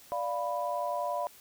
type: chord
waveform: sine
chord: B diminished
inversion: first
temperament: equal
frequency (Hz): 587.3 / 698.5 / 987.8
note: D5 / F5 / B5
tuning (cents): 0 / 0 / 0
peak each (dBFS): -34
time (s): 0.12-1.27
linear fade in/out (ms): 0
effects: white hiss -55 dBFS RMS until 1.4 s